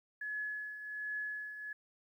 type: tone with tremolo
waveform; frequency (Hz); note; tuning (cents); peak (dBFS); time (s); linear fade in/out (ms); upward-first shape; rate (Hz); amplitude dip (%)
sine; 1700; G#6; +40; -35; 0.21-1.73; 5; triangle; 1.3; 65
effects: 12-bit